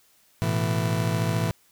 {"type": "chord", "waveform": "40% pulse", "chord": "A suspended second", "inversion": "none", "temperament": "just", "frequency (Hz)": [110, 123.75, 165], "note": ["A2", "B2", "E3"], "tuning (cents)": [0, 4, 2], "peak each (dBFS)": [-25, -29, -26], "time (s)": [0.42, 1.51], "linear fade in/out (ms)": 0, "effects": ["white hiss -61 dBFS RMS until 1.71 s"]}